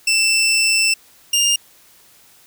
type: tone pair in turn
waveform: 20% pulse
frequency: 2667 / 2813 Hz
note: E7 / F7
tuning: +20 / +12 cents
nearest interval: minor second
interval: 92 cents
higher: second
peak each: -9 dBFS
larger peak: neither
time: 0.07-0.94 / 1.33-1.56 s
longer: first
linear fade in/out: 5 ms
effects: white hiss -50 dBFS RMS until 2.46 s